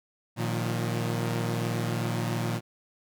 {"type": "chord", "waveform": "sawtooth", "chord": "Bb suspended fourth", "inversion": "none", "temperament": "equal with one note detuned", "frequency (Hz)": [116.54, 155.56, 178.49], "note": ["Bb2", "Eb3", "F3"], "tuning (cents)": [0, 0, 38], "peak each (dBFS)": [-25, -30, -30], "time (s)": [0.36, 2.61], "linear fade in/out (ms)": 50, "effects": []}